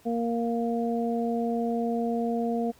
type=harmonic tone; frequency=233.1 Hz; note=A#3; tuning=in tune; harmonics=1 / 2 / 3; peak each=-27 / -30 / -32 dBFS; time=0.05-2.72 s; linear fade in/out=20 ms; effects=pink hiss -58 dBFS RMS until 2.79 s